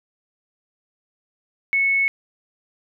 sine tone, 2203 Hz, C#7, 11 cents flat, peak -16 dBFS, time 1.73-2.08 s, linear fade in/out 0 ms, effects none

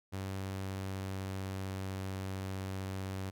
sawtooth tone with pitch glide, 96.2 to 95.59 Hz, G2 to G2, -32 to -43 cents, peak -33 dBFS, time 0.12-3.31 s, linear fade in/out 20 ms, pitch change -11 cents, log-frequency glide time 0.41-1.95 s, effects none

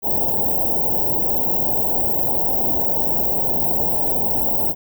white band-stop noise, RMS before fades -19 dBFS, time 0.02-4.75 s, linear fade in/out 50 ms, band 920 to 16000 Hz, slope 96 dB/octave, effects none

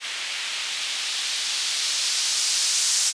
violet noise with low-pass filter sweep, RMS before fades -25 dBFS, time 0-3.13 s, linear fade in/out 50 ms, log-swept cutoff 2600 to 6100 Hz, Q 1.3, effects resampled to 22050 Hz

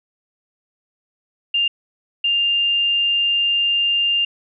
sine tone bursts at uneven times, 2800 Hz, F7, 4 cents sharp, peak -15 dBFS, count 2, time 1.54-1.68 / 2.24-4.25 s, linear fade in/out 5 ms, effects none

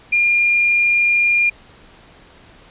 sine tone, 2409 Hz, D7, 43 cents sharp, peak -12 dBFS, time 0.12-1.5 s, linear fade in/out 10 ms, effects pink hiss -46 dBFS RMS until 2.7 s + resampled to 8000 Hz

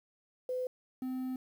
sine / triangle tone pair in turn, 506 / 257.1 Hz, B4 / C4, +42 / -30 cents, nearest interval octave, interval 1172 cents, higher first, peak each -32 / -32 dBFS, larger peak neither, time 0.49-0.67 / 1.02-1.36 s, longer second, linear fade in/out 2 ms, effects 10-bit

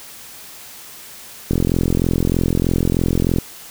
click train, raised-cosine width 3 ms, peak -4 dBFS, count 82, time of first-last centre 1.51-3.385 s, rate 43.2 Hz, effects white hiss -38 dBFS RMS until 3.7 s

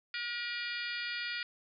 harmonic tone with a mistuned harmonic, 478.3 Hz, A#4, 44 cents sharp, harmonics 3 / 4 / 5 / 6 / 7 / 8 / 9 / 10, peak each -41 / -41 / -41 / -46 / -47 / -49 / -46 / -45 dBFS, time 0.14-1.43 s, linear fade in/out 2 ms, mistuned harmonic 8, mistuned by -66 cents, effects none

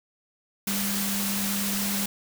sine tone in noise, 200 Hz, G3, 35 cents sharp, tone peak -29 dBFS, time 0.67-2.06 s, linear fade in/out 5 ms, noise white, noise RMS -29 dBFS, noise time 0.67-2.06 s, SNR -3 dB, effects none

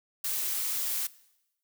blue noise, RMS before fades -31 dBFS, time 0.24-1.07 s, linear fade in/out 5 ms, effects noise-tail reverb RT60 0.9 s tail -20 dB re dry

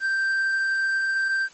triangle tone, 1568 Hz, G6, in tune, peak -19 dBFS, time 0-1.49 s, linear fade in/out 50 ms, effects white hiss -50 dBFS RMS until 1.53 s + MP3 32 kbps

